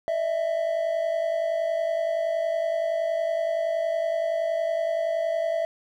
triangle tone pair together, 610 / 660.7 Hz, D#5 / E5, -34 / +4 cents, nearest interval minor second, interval 138 cents, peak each -28 / -22 dBFS, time 0.08-5.65 s, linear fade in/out 0 ms, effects none

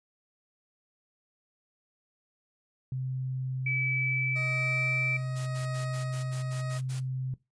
sine tone, 130 Hz, C3, 11 cents flat, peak -30 dBFS, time 2.92-7.34 s, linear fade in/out 2 ms
sine tone with pitch glide, 2300 to 2331 Hz, D7 to D7, -37 to -14 cents, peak -28 dBFS, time 3.66-5.17 s, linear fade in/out 5 ms, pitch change +23 cents, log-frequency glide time 3.94-4.85 s
20% pulse tone with tremolo, 629 Hz, D#5, 19 cents sharp, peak -33 dBFS, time 4.35-6.79 s, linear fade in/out 20 ms, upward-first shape sine, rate 0.87 Hz, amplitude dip 50%
white noise bursts, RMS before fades -44 dBFS, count 9, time 5.35-7.006 s, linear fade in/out 20 ms, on 120 ms, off 72 ms
effects noise-tail reverb RT60 0.2 s tail -18 dB re dry + resampled to 22050 Hz

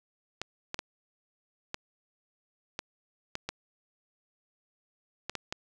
clicks, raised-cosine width 0.2 ms, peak -16 dBFS, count 10, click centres 0.416 / 0.744 / 0.791 / 1.744 / 2.791 / 3.354 / 3.49 / 5.296 / 5.353 / 5.525 s, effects none

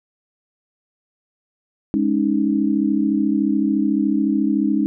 sine chord, Ab suspended fourth, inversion none, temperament equal, 207.7 / 277.2 / 311.1 Hz, Ab3 / Db4 / Eb4, 0 / 0 / 0 cents, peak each -20 dBFS, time 1.94-4.86 s, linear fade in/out 0 ms, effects none

